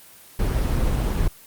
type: noise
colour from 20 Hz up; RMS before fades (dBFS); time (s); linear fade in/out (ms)
brown; -21; 0.39-1.28; 5
effects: white hiss -47 dBFS RMS until 1.46 s + Opus 24 kbps